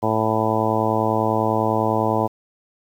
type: harmonic tone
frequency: 110 Hz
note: A2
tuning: in tune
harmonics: 1 / 2 / 3 / 4 / 5 / 6 / 7 / 8 / 9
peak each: -26 / -26 / -26 / -26 / -26 / -26 / -26 / -26 / -26 dBFS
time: 0.02-2.28 s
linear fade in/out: 20 ms
effects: 8-bit